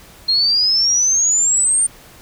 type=exponential sweep; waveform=sine; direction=up; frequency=4193 to 8980 Hz; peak=-12 dBFS; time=0.28-1.87 s; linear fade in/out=10 ms; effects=pink hiss -43 dBFS RMS until 2.21 s